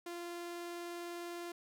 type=tone with vibrato; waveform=sawtooth; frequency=345.9 Hz; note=F4; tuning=17 cents flat; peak=-38 dBFS; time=0.06-1.52 s; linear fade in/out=5 ms; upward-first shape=square; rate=20 Hz; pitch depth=9 cents each way; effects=none